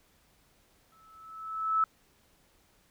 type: tone with exponential growth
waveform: sine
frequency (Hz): 1306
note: E6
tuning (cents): -17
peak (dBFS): -21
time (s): 0.92-1.84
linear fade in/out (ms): 2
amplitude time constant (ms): 200
effects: pink hiss -66 dBFS RMS until 2.9 s